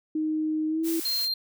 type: tone with pitch glide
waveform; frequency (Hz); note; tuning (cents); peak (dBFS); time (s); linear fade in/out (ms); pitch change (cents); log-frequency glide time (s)
sine; 311.1 to 329.2; D#4 to E4; 0 to -2; -24; 0.15-1; 5; +98; 0.68-0.88
type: noise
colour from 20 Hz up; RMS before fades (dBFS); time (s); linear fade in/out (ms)
blue; -34; 0.83-1.29; 50
type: tone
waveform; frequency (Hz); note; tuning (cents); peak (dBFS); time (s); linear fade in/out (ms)
triangle; 4186; C8; 0; -24; 1.05-1.34; 5
effects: none